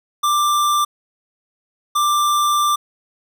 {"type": "tone pair in turn", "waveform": "square", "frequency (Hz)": [1182, 1182], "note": ["D6", "D6"], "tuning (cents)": [11, 11], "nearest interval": "unison", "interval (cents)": 0, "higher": "neither", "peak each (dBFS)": [-15, -15], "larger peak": "neither", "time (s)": [[0.23, 0.85], [1.95, 2.76]], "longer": "second", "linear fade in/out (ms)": 10, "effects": []}